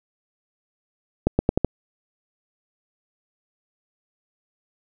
accelerating click train, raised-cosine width 2 ms, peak -4 dBFS, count 5, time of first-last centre 1.27-1.647 s, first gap 120 ms, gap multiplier 0.84, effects none

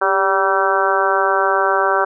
harmonic tone with a mistuned harmonic, 192.6 Hz, G3, 30 cents flat, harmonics 2 / 3 / 4 / 5 / 6 / 7 / 8, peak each -21 / -21 / -21 / -21 / -21 / -21 / -21 dBFS, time 0.01-2.05 s, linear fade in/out 10 ms, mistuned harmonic 2, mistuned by +40 cents, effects none

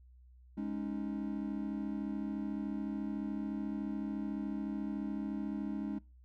triangle chord, Ab suspended fourth, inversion none, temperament equal, 207.7 / 277.2 / 311.1 Hz, Ab3 / Db4 / Eb4, 0 / 0 / 0 cents, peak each -36 / -38 / -40 dBFS, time 0.57-5.99 s, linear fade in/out 10 ms, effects noise-tail reverb RT60 0.3 s tail -23 dB re dry + added 62 Hz sine -56 dBFS peak until 6.24 s

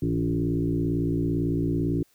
sine tone with frequency modulation, 220 Hz, A3, in tune, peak -22 dBFS, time 0.02-2.03 s, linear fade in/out 5 ms, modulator 57.9 Hz, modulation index 2.4, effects white hiss -64 dBFS RMS until 2.14 s

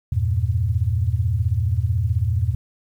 sine chord, E diminished, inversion none, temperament equal, 82.41 / 98 / 116.54 Hz, E2 / G2 / Bb2, 0 / 0 / 0 cents, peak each -22 dBFS, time 0.12-2.55 s, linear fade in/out 5 ms, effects 9-bit

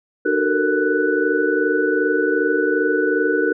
sine tone cluster, 302.5 / 375.3 / 447.2 / 469.8 / 1486 Hz, D#4 / F#4 / A4 / A#4 / F#6, -49 / +25 / +28 / +13 / +7 cents, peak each -22 dBFS, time 0.25-3.53 s, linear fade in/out 10 ms, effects none

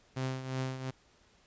sawtooth tone with tremolo, 130.81 Hz, C3, in tune, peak -27 dBFS, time 0.16-0.91 s, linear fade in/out 10 ms, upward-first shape triangle, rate 2.8 Hz, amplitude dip 70%, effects pink hiss -65 dBFS RMS until 1.46 s + resampled to 16000 Hz

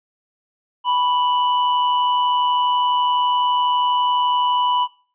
square tone with amplitude modulation, 987.8 Hz, B5, in tune, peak -15 dBFS, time 0.84-4.88 s, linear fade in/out 50 ms, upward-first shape sine, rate 152 Hz, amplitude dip 35%, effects noise-tail reverb RT60 0.4 s tail -20 dB re dry + resampled to 8000 Hz

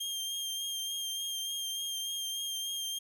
sawtooth tone with vibrato, 3200 Hz, G7, 35 cents sharp, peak -31 dBFS, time 0-2.99 s, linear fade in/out 10 ms, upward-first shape triangle, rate 3.4 Hz, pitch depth 25 cents each way, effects none

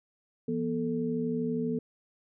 sine tone cluster, 168.5 / 241 / 440.1 Hz, E3 / B3 / A4, +38 / -42 / 0 cents, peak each -35 / -30 / -33 dBFS, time 0.48-1.79 s, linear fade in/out 5 ms, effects none

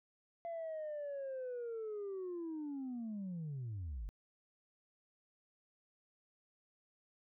sine linear sweep, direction down, 683 to 43.19 Hz, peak -38 dBFS, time 0.45-4.09 s, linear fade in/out 0 ms, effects tanh soft clip ceiling -38 dBFS

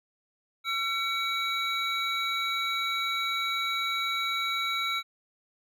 triangle tone cluster, 1350 / 2262 / 3888 Hz, E6 / C#7 / B7, +41 / +34 / -28 cents, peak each -30 dBFS, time 0.64-5.03 s, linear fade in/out 50 ms, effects none

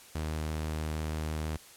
sawtooth tone with vibrato, 77.8 Hz, D#2, in tune, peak -28 dBFS, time 0.15-1.57 s, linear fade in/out 5 ms, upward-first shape sine, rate 6.2 Hz, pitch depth 8 cents each way, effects white hiss -53 dBFS RMS until 1.76 s + low-pass 12000 Hz 12 dB/octave

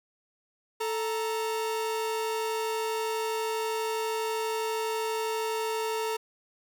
45% pulse tone pair together, 440 / 932.3 Hz, A4 / A#5, 0 / 0 cents, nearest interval octave + minor second, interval 1300 cents, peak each -30 / -33 dBFS, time 0.8-6.17 s, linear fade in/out 10 ms, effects none

